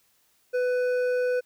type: tone with hard clipping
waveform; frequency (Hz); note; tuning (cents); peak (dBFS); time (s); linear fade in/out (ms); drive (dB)
triangle; 498; B4; +14; -24; 0.53-1.41; 20; 11
effects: white hiss -66 dBFS RMS until 1.45 s